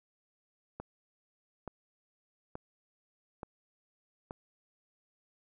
click train, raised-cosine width 1 ms, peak -26 dBFS, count 5, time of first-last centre 0.8-4.309 s, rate 1.14 Hz, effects none

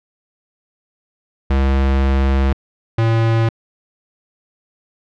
square tone pair in turn, 67.4 / 113.64 Hz, C#2 / A#2, -48 / -44 cents, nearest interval major sixth, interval 904 cents, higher second, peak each -13 dBFS, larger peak neither, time 1.5-2.53 / 2.98-3.49 s, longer first, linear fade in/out 5 ms, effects low-pass 3000 Hz 12 dB/octave

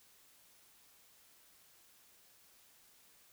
silence, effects white hiss -65 dBFS RMS until 3.32 s

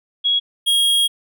sine / square tone pair in turn, 3322 / 3276 Hz, G#7 / G#7, 0 / -24 cents, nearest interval unison, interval 24 cents, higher first, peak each -14 / -14 dBFS, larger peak neither, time 0.24-0.4 / 0.66-1.08 s, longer second, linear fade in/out 20 ms, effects none

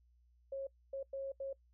sine tone bursts at uneven times, 544 Hz, C#5, 33 cents flat, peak -38 dBFS, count 4, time 0.52-0.67 / 0.93-1.03 / 1.13-1.32 / 1.4-1.53 s, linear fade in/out 5 ms, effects noise-tail reverb RT60 0.1 s tail -24 dB re dry + added 60 Hz sine -66 dBFS peak until 1.73 s

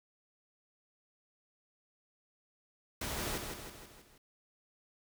pink noise with echo, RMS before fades -38 dBFS, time 3.01-3.38 s, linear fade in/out 5 ms, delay 160 ms, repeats 5, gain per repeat -5 dB, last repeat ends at 4.18 s, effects none

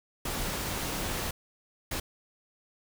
pink noise bursts at uneven times, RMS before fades -33 dBFS, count 2, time 0.25-1.31 / 1.91-2 s, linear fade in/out 5 ms, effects none

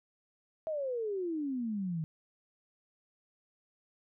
sine exponential sweep, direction down, 650 to 153.7 Hz, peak -32 dBFS, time 0.67-2.04 s, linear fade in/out 0 ms, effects none

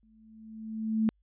sine tone with exponential growth, 220 Hz, A3, in tune, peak -21 dBFS, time 0.03-1.09 s, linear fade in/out 0 ms, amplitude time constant 230 ms, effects added 50 Hz sine -66 dBFS peak until 1.22 s + resampled to 8000 Hz

